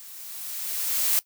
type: noise with level ramp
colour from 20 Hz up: blue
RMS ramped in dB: -44 to -21 dBFS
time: 0-1.19 s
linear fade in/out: 0 ms
effects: noise-tail reverb RT60 0.1 s tail -18 dB re dry